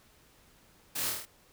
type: noise with echo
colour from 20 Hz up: white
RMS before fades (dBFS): -35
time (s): 0.95-1.1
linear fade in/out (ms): 10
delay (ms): 26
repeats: 6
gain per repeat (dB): -2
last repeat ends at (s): 1.256
effects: pink hiss -62 dBFS RMS until 1.52 s